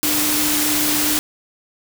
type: tone in noise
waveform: sine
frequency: 300 Hz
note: D4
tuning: 37 cents sharp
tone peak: -23 dBFS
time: 0.03-1.19 s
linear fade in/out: 0 ms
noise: white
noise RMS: -19 dBFS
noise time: 0.03-1.19 s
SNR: -7 dB
effects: none